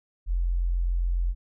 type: tone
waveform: sine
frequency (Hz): 43.65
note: F1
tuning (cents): 0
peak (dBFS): -22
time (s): 0.26-1.35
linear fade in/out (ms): 50
effects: none